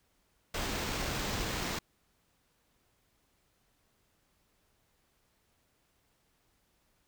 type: noise with sample-and-hold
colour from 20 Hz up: pink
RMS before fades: -35 dBFS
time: 0.54-1.79 s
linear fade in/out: 5 ms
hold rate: 11025 Hz
effects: pink hiss -73 dBFS RMS until 7.07 s